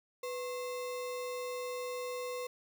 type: tone with sample-and-hold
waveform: sine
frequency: 496.6 Hz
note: B4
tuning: 9 cents sharp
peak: -36 dBFS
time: 0.23-2.47 s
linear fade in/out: 5 ms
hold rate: 1575 Hz
effects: none